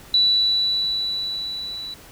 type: tone with level ramp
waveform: sine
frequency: 3951 Hz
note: B7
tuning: in tune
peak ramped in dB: -13 to -30 dBFS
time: 0.14-1.94 s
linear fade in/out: 2 ms
effects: pink hiss -45 dBFS RMS until 2.11 s